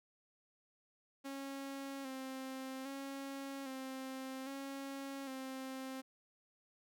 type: tone with vibrato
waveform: sawtooth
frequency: 268.8 Hz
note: C4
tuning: 47 cents sharp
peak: -39 dBFS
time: 1.24-6.02 s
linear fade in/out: 20 ms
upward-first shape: square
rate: 0.62 Hz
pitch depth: 34 cents each way
effects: none

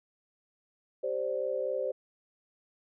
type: chord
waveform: sine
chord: G suspended fourth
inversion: none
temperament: equal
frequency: 392 / 523.3 / 587.3 Hz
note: G4 / C5 / D5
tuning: 0 / 0 / 0 cents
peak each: -37 / -31 / -35 dBFS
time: 1.03-1.92 s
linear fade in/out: 10 ms
effects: none

